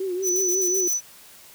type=tone with vibrato; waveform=sine; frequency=370 Hz; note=F#4; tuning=in tune; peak=-24 dBFS; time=0-0.88 s; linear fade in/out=5 ms; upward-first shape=triangle; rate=5.5 Hz; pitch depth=94 cents each way
type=tone; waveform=sine; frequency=5980 Hz; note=F#8; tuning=17 cents sharp; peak=-21 dBFS; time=0.22-1.01 s; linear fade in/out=50 ms
type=noise with tremolo; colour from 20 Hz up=violet; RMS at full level=-32 dBFS; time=0.23-0.98 s; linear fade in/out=50 ms; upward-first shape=square; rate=7.8 Hz; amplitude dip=80%
effects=white hiss -48 dBFS RMS until 1.54 s